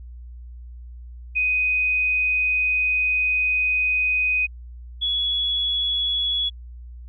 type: tone pair in turn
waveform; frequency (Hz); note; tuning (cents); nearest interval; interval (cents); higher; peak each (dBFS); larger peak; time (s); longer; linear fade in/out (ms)
sine; 2500 / 3377; D#7 / G#7; +8 / +28; perfect fourth; 520; second; -18 / -20; first; 1.35-4.47 / 5.01-6.5; first; 20
effects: added 60 Hz sine -36 dBFS peak until 7.08 s